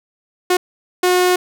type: tone bursts at uneven times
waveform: sawtooth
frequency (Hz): 362.1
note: F#4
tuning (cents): -37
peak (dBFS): -8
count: 2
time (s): 0.5-0.57 / 1.03-1.36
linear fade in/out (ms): 5
effects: none